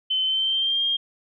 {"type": "tone with pitch glide", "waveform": "sine", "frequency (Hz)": [3061, 3217], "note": ["G7", "G7"], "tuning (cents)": [-42, 44], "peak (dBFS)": -20, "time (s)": [0.1, 0.97], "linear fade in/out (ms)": 10, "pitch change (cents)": 86, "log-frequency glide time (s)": [0.24, 0.84], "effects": []}